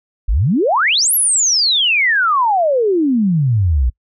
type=exponential two-way sweep; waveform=sine; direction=up then down; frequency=41.22 to 11880 to 57 Hz; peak=-11 dBFS; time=0.28-3.9 s; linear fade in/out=10 ms; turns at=1.14 s; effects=noise-tail reverb RT60 0.1 s tail -26 dB re dry